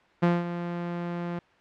sawtooth tone with ADSR envelope, 173.3 Hz, F3, 13 cents flat, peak -14 dBFS, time 0.22-1.39 s, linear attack 14 ms, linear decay 200 ms, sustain -12 dB, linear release 3 ms, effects white hiss -59 dBFS RMS until 1.6 s + low-pass 2000 Hz 12 dB/octave

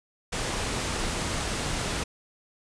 pink low-pass noise, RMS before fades -30 dBFS, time 0.32-2.04 s, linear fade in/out 10 ms, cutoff 9600 Hz, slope 48 dB/octave, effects none

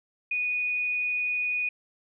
sine tone, 2472 Hz, D#7, 12 cents flat, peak -25 dBFS, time 0.31-1.69 s, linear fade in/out 5 ms, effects none

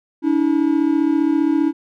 triangle tone pair together, 287 / 322.1 Hz, D4 / E4, -40 / -40 cents, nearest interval major second, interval 200 cents, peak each -15 dBFS, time 0.22-1.73 s, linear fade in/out 50 ms, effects none

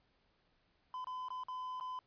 triangle tone with dropouts, 1014 Hz, B5, 45 cents sharp, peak -38 dBFS, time 0.94-1.99 s, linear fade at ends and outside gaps 1 ms, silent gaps 1.044-1.07 / 1.285-1.304 / 1.436-1.484 / 1.799-1.809 s, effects pink hiss -75 dBFS RMS until 2.06 s + resampled to 11025 Hz

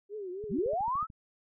sine tone with vibrato, 392 Hz, G4, in tune, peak -36 dBFS, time 0.09-0.77 s, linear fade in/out 50 ms, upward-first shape triangle, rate 3.5 Hz, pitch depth 190 cents each way
click train, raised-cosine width 5 ms, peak -36 dBFS, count 10, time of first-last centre 0.44-1.102 s, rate 13.6 Hz
sine linear sweep, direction up, 124.8 to 1342 Hz, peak -28 dBFS, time 0.49-1.07 s, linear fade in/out 50 ms
effects none

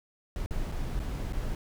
brown noise with dropouts, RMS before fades -32 dBFS, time 0.36-1.55 s, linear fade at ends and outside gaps 1 ms, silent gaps 0.461-0.508 / 0.717-0.721 / 0.993-0.999 / 1.325-1.332 s, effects none

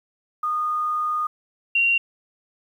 sine tone pair in turn, 1228 / 2757 Hz, D#6 / F7, -23 / -23 cents, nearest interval octave + major second, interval 1400 cents, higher second, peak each -21 / -16 dBFS, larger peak second, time 0.43-1.27 / 1.75-1.98 s, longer first, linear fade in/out 5 ms, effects 9-bit

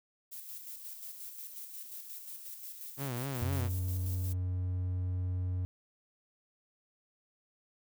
violet noise with tremolo, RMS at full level -44 dBFS, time 0.31-4.34 s, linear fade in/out 20 ms, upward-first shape square, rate 5.6 Hz, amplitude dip 40%
sawtooth tone with vibrato, 129.4 Hz, C3, 19 cents flat, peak -31 dBFS, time 2.97-3.7 s, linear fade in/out 50 ms, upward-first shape sine, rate 4 Hz, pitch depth 140 cents each way
triangle tone, 91 Hz, F#2, 28 cents flat, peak -29 dBFS, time 3.42-5.65 s, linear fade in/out 0 ms
effects none

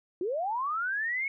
sine linear sweep, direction up, 333.8 to 2217 Hz, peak -28 dBFS, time 0.21-1.28 s, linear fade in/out 2 ms, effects none

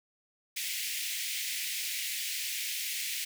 pink high-pass noise, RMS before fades -35 dBFS, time 0.56-3.25 s, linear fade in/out 10 ms, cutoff 2000 Hz, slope 48 dB/octave, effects none

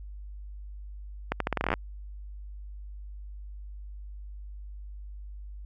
accelerating click train, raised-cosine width 0.5 ms, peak -11 dBFS, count 13, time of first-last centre 1.32-1.738 s, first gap 83 ms, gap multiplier 0.82, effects added 50 Hz sine -39 dBFS peak until 5.65 s

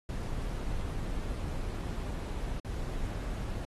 brown noise with dropouts, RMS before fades -35 dBFS, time 0.09-3.65 s, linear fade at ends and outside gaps 1 ms, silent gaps 2.599-2.647 s, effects AAC 32 kbps

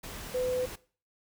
sine tone in noise, 504 Hz, B4, 35 cents sharp, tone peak -27 dBFS, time 0.34-0.66 s, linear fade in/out 10 ms, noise pink, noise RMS -42 dBFS, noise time 0.03-0.76 s, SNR +12 dB, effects noise-tail reverb RT60 0.4 s tail -19 dB re dry

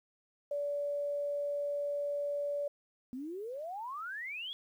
sine tone, 576 Hz, D5, 34 cents flat, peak -32 dBFS, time 0.51-2.68 s, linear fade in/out 5 ms
sine exponential sweep, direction up, 242.4 to 3428 Hz, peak -38 dBFS, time 3.13-4.53 s, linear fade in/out 0 ms
effects 11-bit

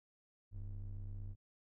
triangle ring-modulated tone, 61.74 Hz, B1, in tune, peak -37 dBFS, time 0.51-1.36 s, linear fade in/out 50 ms, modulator 34.3 Hz, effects none

